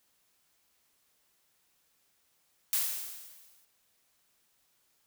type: noise with exponential decay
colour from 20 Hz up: blue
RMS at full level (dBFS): -27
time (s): 2.73-3.65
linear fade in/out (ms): 0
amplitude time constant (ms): 200
effects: white hiss -72 dBFS RMS until 5.06 s